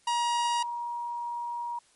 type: tone pair in turn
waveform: 45% pulse / sine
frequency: 951 / 951 Hz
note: A#5 / A#5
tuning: +34 / +34 cents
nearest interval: unison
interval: 0 cents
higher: neither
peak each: -25 / -31 dBFS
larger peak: first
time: 0.07-0.63 / 0.63-1.79 s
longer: second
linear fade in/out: 5 ms
effects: white hiss -63 dBFS RMS until 1.95 s + MP3 48 kbps